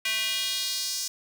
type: tone with high-pass filter sweep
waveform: square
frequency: 219.9 Hz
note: A3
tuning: 1 cent flat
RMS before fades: -29 dBFS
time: 0.05-1.08 s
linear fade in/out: 5 ms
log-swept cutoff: 2400 to 5700 Hz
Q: 2.3
effects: none